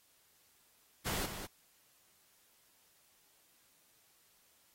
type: noise with echo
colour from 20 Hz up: pink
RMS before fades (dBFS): -37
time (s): 1.05-1.27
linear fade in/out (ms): 20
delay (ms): 200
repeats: 1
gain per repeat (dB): -8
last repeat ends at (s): 1.47
effects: white hiss -69 dBFS RMS until 4.74 s + AAC 48 kbps